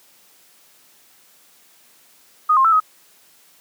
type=tone with pitch steps; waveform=sine; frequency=1241 / 1063 / 1323 / 1264 Hz; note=D#6 / C6 / E6 / D#6; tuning=-5 / +27 / +6 / +27 cents; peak=-11 dBFS; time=2.49-2.802 s; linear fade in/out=10 ms; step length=78 ms; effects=white hiss -53 dBFS RMS until 3.6 s + high-pass 150 Hz 12 dB/octave